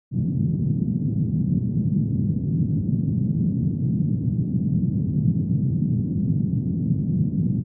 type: band-pass noise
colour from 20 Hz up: pink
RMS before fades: -22 dBFS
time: 0.11-7.64 s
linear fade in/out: 50 ms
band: 120 to 210 Hz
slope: 24 dB/octave
effects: none